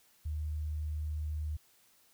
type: tone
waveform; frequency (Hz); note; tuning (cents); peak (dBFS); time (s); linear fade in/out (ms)
sine; 76.3; D#2; -33; -33; 0.25-1.57; 10
effects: white hiss -66 dBFS RMS until 2.13 s